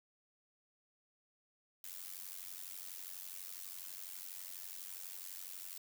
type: noise with amplitude modulation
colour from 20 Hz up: blue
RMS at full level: -44 dBFS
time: 1.84-5.78 s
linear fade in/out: 2 ms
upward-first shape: sine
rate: 92.1 Hz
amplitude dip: 90%
effects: none